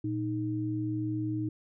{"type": "tone pair together", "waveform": "sine", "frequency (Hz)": [116.54, 311.4], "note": ["A#2", "D#4"], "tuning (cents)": [0, 2], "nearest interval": "octave + perfect fourth", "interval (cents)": 1702, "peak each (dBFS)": [-33, -31], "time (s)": [0.04, 1.49], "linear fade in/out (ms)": 5, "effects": []}